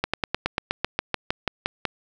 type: slowing click train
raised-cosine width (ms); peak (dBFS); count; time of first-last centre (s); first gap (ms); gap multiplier
0.3; -6; 14; 0.04-1.853; 96; 1.06
effects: none